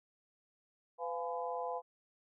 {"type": "harmonic tone with a mistuned harmonic", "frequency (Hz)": 167.9, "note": "E3", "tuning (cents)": 32, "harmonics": [3, 4, 5, 6], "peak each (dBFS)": [-40, -41, -42, -43], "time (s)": [0.98, 1.82], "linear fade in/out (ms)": 50, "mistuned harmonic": 4, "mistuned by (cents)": 58, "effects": []}